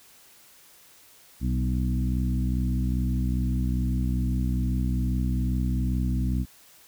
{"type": "harmonic tone with a mistuned harmonic", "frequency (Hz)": 62.4, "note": "B1", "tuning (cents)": 19, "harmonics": [1, 2, 3, 4, 5], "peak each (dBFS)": [-25, -29, -31, -32, -39], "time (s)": [1.4, 6.46], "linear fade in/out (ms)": 50, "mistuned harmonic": 3, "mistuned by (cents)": 24, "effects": ["white hiss -54 dBFS RMS until 6.87 s"]}